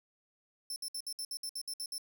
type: tone bursts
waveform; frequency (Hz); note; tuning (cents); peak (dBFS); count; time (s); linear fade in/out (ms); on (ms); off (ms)
25% pulse; 5330; E8; +18; -32; 11; 0.7-1.981; 2; 61; 61
effects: none